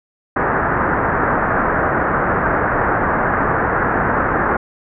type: low-pass noise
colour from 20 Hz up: white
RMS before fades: -17 dBFS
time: 0.36-4.57 s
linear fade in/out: 5 ms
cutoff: 1700 Hz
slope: 48 dB/octave
effects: none